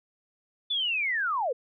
sine linear sweep, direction down, 3520 to 446.2 Hz, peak -25 dBFS, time 0.7-1.53 s, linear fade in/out 10 ms, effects none

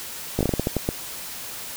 slowing click train, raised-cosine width 2 ms, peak -8 dBFS, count 10, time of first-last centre 0.39-0.889 s, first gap 17 ms, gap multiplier 1.28, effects white hiss -35 dBFS RMS until 1.76 s

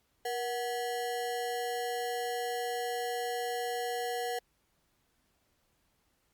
square ring-modulated tone, 608 Hz, D#5, 40 cents flat, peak -30 dBFS, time 0.25-4.39 s, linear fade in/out 5 ms, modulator 132 Hz, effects pink hiss -74 dBFS RMS until 6.33 s + Opus 48 kbps

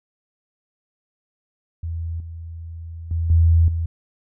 sine tone with level steps, 82.9 Hz, E2, 10 cents sharp, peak -24 / -31 / -19 / -11 / -20 dBFS, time 1.83-3.86 s, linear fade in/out 5 ms, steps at 2.2 / 3.11 / 3.3 / 3.68 s, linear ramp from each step 2 ms, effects none

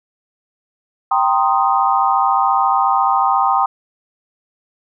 sine chord, C minor seventh, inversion second, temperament equal, 784 / 932.3 / 1046.5 / 1244.5 Hz, G5 / Bb5 / C6 / Eb6, 0 / 0 / 0 / 0 cents, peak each -16 / -19 / -18 / -18 dBFS, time 1.11-3.66 s, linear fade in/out 5 ms, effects none

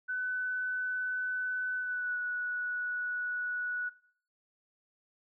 sine tone with pitch glide, 1503 to 1471.2 Hz, F#6 to F#6, +27 to -10 cents, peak -31 dBFS, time 0.08-3.9 s, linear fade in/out 20 ms, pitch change -37 cents, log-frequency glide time 1.76-2.17 s, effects noise-tail reverb RT60 0.5 s tail -18 dB re dry

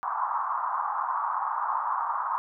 pink band-pass noise, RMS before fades -29 dBFS, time 0.03-2.38 s, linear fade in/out 0 ms, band 890 to 1200 Hz, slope 48 dB/octave, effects none

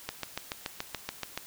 click train, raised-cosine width 0.2 ms, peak -15 dBFS, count 10, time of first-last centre 0.09-1.376 s, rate 7 Hz, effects white hiss -49 dBFS RMS until 1.46 s

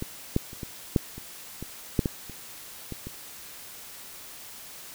clicks, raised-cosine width 3 ms, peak -18 / -9 / -29 / -21 / -7 / -26 / -22 / -8 / -12 / -28 / -21 / -23 dBFS, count 12, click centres 0.024 / 0.364 / 0.531 / 0.632 / 0.962 / 1.18 / 1.626 / 1.992 / 2.058 / 2.297 / 2.923 / 3.07 s, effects white hiss -44 dBFS RMS until 4.94 s

